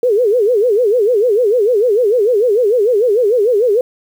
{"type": "tone with vibrato", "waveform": "sine", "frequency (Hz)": 448.7, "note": "A4", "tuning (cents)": 34, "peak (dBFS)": -9, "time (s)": [0.03, 3.81], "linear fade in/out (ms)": 2, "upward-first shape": "sine", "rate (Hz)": 6.7, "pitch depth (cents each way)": 220, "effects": ["7-bit"]}